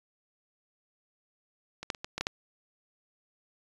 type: clicks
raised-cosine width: 0.2 ms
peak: -22 / -12 / -27 / -19 / -16 / -12 / -11 dBFS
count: 7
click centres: 1.83 / 1.902 / 1.948 / 2.045 / 2.18 / 2.21 / 2.269 s
effects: resampled to 24000 Hz